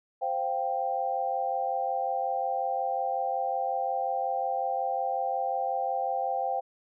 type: chord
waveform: sine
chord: C suspended fourth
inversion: none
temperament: equal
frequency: 523.3 / 698.5 / 784 Hz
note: C5 / F5 / G5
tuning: 0 / 0 / 0 cents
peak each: -33 / -32 / -29 dBFS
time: 0.21-6.61 s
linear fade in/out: 20 ms
effects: none